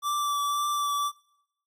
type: tone with vibrato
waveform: square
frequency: 1164 Hz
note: D6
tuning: 16 cents flat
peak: -26 dBFS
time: 0.02-1.12 s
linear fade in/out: 50 ms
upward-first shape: triangle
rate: 1.9 Hz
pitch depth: 19 cents each way
effects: noise-tail reverb RT60 0.8 s tail -24 dB re dry + AAC 64 kbps